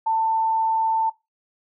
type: tone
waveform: sine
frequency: 892 Hz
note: A5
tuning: 23 cents sharp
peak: -18 dBFS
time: 0.06-1.1 s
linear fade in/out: 10 ms
effects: noise-tail reverb RT60 0.2 s tail -17 dB re dry